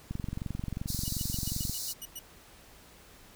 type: click train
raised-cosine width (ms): 5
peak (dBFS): -22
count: 37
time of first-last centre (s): 0.11-1.696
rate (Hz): 22.7
type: high-pass noise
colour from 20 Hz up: pink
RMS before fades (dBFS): -37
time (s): 0.87-1.94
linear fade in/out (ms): 20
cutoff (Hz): 3900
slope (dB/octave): 96
type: tone bursts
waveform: 5% pulse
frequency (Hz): 2929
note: F#7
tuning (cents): -18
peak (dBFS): -30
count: 9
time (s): 1.05-2.193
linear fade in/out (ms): 5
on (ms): 39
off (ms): 99
effects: pink hiss -55 dBFS RMS until 3.35 s